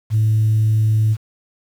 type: tone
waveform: sine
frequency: 109 Hz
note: A2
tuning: 16 cents flat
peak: -11 dBFS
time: 0.1-1.17 s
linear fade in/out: 50 ms
effects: tanh soft clip ceiling -9 dBFS + 7-bit